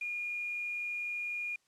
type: tone with quantisation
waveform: sine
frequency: 2428 Hz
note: D#7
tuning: 43 cents flat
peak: -34 dBFS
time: 0.01-1.56 s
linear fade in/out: 5 ms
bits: 9
effects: white hiss -73 dBFS RMS until 1.67 s + low-pass 8000 Hz 12 dB/octave